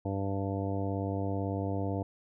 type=harmonic tone; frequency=98 Hz; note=G2; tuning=in tune; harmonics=1 / 2 / 3 / 4 / 5 / 6 / 7 / 9; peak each=-33 / -39 / -36 / -43 / -39 / -44 / -40 / -45 dBFS; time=0.05-2.03 s; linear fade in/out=5 ms; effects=none